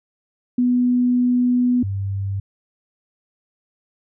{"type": "tone pair in turn", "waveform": "sine", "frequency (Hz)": [246.9, 98.26], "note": ["B3", "G2"], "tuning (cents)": [0, 5], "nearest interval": "octave + major third", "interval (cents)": 1595, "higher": "first", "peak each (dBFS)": [-14, -21], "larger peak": "first", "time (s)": [[0.58, 1.83], [1.83, 2.4]], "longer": "first", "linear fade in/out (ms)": 5, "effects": []}